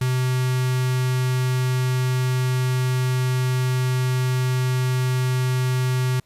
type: tone with notch filter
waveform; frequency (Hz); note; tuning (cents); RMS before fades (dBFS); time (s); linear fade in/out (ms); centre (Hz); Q
square; 127.7; C3; -42; -21; 0.01-6.2; 5; 560; 1
effects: pink hiss -63 dBFS RMS until 6.25 s + resampled to 32000 Hz